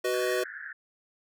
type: chord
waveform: square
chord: B major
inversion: second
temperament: equal with one note detuned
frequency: 374.1 / 493.9 / 622.3 Hz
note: F#4 / B4 / D#5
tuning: +19 / 0 / 0 cents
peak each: -30 / -31 / -33 dBFS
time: 0.04-0.44 s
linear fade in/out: 10 ms
type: band-pass noise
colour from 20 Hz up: pink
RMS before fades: -41 dBFS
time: 0.13-0.73 s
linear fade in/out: 10 ms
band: 1500 to 1800 Hz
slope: 96 dB/octave
effects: none